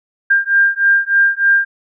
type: beating tone pair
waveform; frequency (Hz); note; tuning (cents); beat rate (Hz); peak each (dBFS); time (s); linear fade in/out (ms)
sine; 1596 / 1599.3; G6 / G6; +31 / +34; 3.3; -13; 0.3-1.65; 10
effects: none